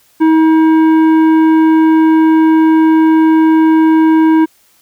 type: tone with tanh clipping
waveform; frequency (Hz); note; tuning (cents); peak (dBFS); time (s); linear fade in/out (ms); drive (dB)
triangle; 318.8; D#4; +42; -7; 0.2-4.46; 20; 15
effects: white hiss -51 dBFS RMS until 4.81 s